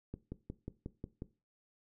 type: click train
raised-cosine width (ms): 3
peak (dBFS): -28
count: 7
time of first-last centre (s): 0.14-1.221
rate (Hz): 5.55
effects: noise-tail reverb RT60 0.3 s tail -17 dB re dry